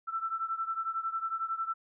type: beating tone pair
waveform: sine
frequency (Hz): 1329 / 1340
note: E6 / E6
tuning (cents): +14 / +28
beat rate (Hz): 11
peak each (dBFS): -33 / -36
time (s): 0.07-1.74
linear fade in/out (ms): 20
effects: none